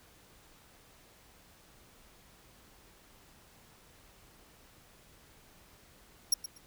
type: tone with echo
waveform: 25% pulse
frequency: 5588 Hz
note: F8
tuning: in tune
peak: -17 dBFS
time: 6.32-6.34 s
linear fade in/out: 5 ms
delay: 120 ms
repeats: 2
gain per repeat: -14 dB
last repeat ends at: 6.58 s
effects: pink hiss -60 dBFS RMS until 6.66 s